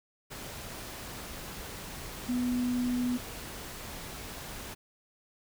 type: tone in noise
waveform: sine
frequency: 246.9 Hz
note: B3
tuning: in tune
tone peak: -27 dBFS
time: 2.28-3.18 s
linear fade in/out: 20 ms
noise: pink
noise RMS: -42 dBFS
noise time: 0.3-4.75 s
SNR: +12 dB
effects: none